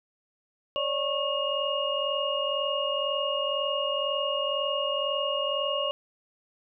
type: tone cluster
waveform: sine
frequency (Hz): 553 / 595 / 1098 / 2849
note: C#5 / D5 / C#6 / F7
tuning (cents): -4 / +22 / -17 / +34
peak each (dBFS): -31 / -31 / -33 / -30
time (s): 0.76-5.91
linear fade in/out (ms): 0
effects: none